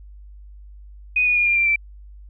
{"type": "tone with pitch steps", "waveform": "sine", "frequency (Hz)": [2489, 2458, 2427, 2396, 2366, 2336], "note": ["D#7", "D#7", "D#7", "D7", "D7", "D7"], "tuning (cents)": [0, -22, -44, 34, 12, -10], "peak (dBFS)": -15, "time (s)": [1.16, 1.76], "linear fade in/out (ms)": 5, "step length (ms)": 100, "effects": ["added 50 Hz sine -39 dBFS peak until 2.29 s"]}